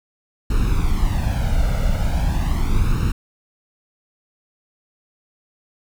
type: noise with flanger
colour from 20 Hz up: brown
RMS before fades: -18 dBFS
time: 0.5-3.12 s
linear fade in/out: 5 ms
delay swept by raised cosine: 0.74 to 1.42 ms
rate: 0.39 Hz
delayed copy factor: +0.75
effects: none